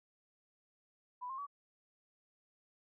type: tone with pitch steps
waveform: sine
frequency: 991 / 1062.1 / 1138.4 Hz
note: B5 / C6 / C#6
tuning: +6 / +26 / +46 cents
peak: -40 dBFS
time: 1.21-1.468 s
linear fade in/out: 20 ms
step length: 86 ms
effects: none